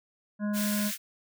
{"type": "harmonic tone", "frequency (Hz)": 207.7, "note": "G#3", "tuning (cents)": 0, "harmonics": [1, 3, 5, 7, 8], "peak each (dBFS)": [-27, -39, -45, -45, -46], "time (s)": [0.39, 0.92], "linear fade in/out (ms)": 50}
{"type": "high-pass noise", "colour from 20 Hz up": "white", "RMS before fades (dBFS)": -34, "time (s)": [0.53, 0.98], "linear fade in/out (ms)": 50, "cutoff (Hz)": 1400, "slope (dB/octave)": 48}
{"effects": []}